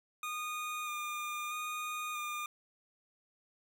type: tone with vibrato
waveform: 25% pulse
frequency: 1219 Hz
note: D#6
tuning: 36 cents flat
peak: -33 dBFS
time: 0.23-2.46 s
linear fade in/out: 2 ms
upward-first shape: square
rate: 0.78 Hz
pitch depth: 15 cents each way
effects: none